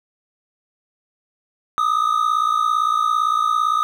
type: tone pair together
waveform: triangle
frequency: 1211.3 / 1269 Hz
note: D#6 / D#6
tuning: -47 / +34 cents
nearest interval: minor second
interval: 81 cents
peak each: -17 dBFS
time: 1.78-3.83 s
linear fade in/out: 0 ms
effects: none